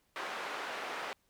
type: band-pass noise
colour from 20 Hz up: white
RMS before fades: -40 dBFS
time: 0.16-1.13 s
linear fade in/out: 0 ms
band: 460 to 1700 Hz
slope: 12 dB/octave
effects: pink hiss -74 dBFS RMS until 1.29 s